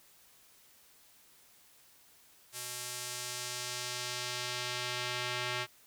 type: tone with band-pass filter sweep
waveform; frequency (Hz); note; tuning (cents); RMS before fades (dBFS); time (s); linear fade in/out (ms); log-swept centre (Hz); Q
square; 123.47; B2; 0; -38; 2.52-5.67; 50; 9900 to 2700; 0.9
effects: white hiss -62 dBFS RMS until 5.86 s